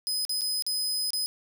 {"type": "tone with dropouts", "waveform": "sawtooth", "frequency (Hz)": 5030, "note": "D#8", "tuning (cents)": 18, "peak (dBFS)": -24, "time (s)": [0.07, 1.26], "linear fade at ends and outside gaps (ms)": 0, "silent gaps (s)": [[0.251, 0.294], [0.41, 0.417], [0.623, 0.665], [1.105, 1.133]], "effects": []}